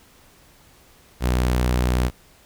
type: tone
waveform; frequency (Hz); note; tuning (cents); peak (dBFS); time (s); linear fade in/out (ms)
sawtooth; 61.74; B1; 0; -14; 1.2-2.11; 50
effects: pink hiss -53 dBFS RMS until 2.45 s